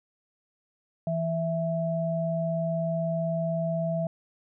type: tone pair together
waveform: sine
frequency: 164.81 / 659.2 Hz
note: E3 / E5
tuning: 0 / 0 cents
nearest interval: 2 octaves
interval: 2400 cents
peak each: -28 dBFS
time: 1.07-4.07 s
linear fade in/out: 2 ms
effects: none